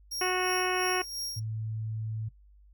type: tone with tremolo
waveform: sawtooth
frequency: 5590 Hz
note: F8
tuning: 1 cent sharp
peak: -30 dBFS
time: 0.11-1.4 s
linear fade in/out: 10 ms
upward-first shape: sine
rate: 2.9 Hz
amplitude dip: 60%
type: harmonic tone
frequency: 366.9 Hz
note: F#4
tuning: 15 cents flat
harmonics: 1 / 2 / 3 / 4 / 5 / 6 / 7 / 8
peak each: -30 / -33 / -35 / -36 / -37 / -38 / -38 / -39 dBFS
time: 0.21-1.02 s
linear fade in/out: 5 ms
type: tone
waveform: sine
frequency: 110 Hz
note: A2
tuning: in tune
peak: -32 dBFS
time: 1.36-2.29 s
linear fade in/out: 10 ms
effects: noise-tail reverb RT60 0.1 s tail -17 dB re dry + added 50 Hz sine -54 dBFS peak until 2.73 s